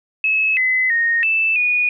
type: tone with pitch steps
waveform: sine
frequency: 2586 / 2025 / 1856 / 2641 / 2460 Hz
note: E7 / B6 / A#6 / E7 / D#7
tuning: -34 / +43 / -8 / +3 / -20 cents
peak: -14 dBFS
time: 0.24-1.89 s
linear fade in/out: 2 ms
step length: 330 ms
effects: none